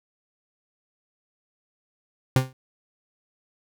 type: tone with exponential decay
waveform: 40% pulse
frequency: 130.2 Hz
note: C3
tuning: 8 cents flat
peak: -12 dBFS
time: 2.36-2.53 s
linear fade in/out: 2 ms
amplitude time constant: 35 ms
effects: none